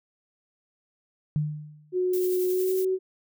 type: tone with exponential decay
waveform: sine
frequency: 150.8 Hz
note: D3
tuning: 46 cents sharp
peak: -20 dBFS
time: 1.36-1.96 s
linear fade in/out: 0 ms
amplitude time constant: 130 ms
type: tone with pitch glide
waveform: sine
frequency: 365.4 to 375.5 Hz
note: F#4 to F#4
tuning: -22 to +26 cents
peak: -22 dBFS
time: 1.92-2.99 s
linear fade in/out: 50 ms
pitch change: +48 cents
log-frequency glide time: 2.48-2.72 s
type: noise with tremolo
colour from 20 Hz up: violet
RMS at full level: -35 dBFS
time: 2.13-2.85 s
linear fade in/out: 5 ms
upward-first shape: triangle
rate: 11 Hz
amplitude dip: 45%
effects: none